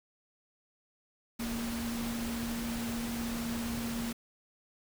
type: tone in noise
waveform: sine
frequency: 233.1 Hz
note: A#3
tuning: in tune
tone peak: -34 dBFS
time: 1.39-4.13 s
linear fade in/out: 10 ms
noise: pink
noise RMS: -40 dBFS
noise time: 1.39-4.13 s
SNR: +3 dB
effects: none